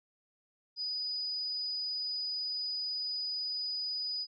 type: tone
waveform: sine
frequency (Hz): 4961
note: D#8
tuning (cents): -6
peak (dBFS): -33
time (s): 0.76-4.27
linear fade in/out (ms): 50
effects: none